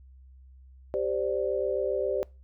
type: chord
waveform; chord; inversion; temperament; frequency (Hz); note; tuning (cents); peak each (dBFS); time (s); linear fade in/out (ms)
sine; G suspended fourth; none; equal with one note detuned; 392 / 519.9 / 587.3; G4 / C5 / D5; 0 / -11 / 0; -30; 0.94-2.23; 0
effects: noise-tail reverb RT60 0.3 s tail -24 dB re dry + added 65 Hz sine -49 dBFS peak until 2.43 s